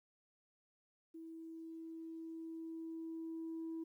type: tone with level ramp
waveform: sine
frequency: 326.1 Hz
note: E4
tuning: 19 cents flat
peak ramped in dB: -48 to -39 dBFS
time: 1.14-3.84 s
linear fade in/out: 10 ms
effects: tanh soft clip ceiling -38 dBFS + 13-bit